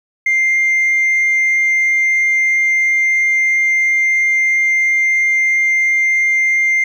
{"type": "tone", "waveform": "sine", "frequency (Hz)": 2101, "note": "C7", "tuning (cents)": 7, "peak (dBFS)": -9, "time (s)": [0.26, 6.84], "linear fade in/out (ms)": 5, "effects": ["tanh soft clip ceiling -9 dBFS", "8-bit"]}